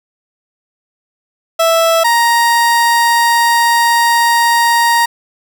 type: tone pair in turn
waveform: 30% pulse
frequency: 659.3 / 936.3 Hz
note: E5 / A#5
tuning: 0 / +7 cents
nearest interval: tritone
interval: 607 cents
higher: second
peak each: -6 dBFS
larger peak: neither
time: 1.59-2.04 / 2.04-5.06 s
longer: second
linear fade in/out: 10 ms
effects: 8-bit